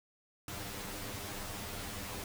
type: noise with comb filter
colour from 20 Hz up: pink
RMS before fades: -42 dBFS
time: 0.48-2.24 s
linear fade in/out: 2 ms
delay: 10 ms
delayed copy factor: +0.95
effects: none